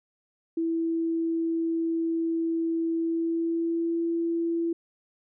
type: tone with pitch glide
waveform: sine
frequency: 329.6 to 335.2 Hz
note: E4 to E4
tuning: 0 to +29 cents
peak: -24 dBFS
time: 0.57-4.73 s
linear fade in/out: 5 ms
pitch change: +29 cents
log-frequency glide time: 2.94-4.02 s
effects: none